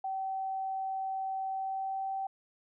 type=tone with pitch glide; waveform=sine; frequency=768 to 773.8 Hz; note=G5 to G5; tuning=-36 to -23 cents; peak=-32 dBFS; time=0.04-2.27 s; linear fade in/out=5 ms; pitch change=+13 cents; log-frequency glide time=1.48-2.15 s; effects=none